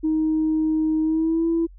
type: tone with pitch glide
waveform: sine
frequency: 313.6 to 331.9 Hz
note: D#4 to E4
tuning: +14 to +12 cents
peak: -17 dBFS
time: 0.03-1.67 s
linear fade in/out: 20 ms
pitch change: +98 cents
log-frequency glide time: 1.02-1.47 s
effects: tanh soft clip ceiling -14 dBFS + added 45 Hz sine -42 dBFS peak until 1.78 s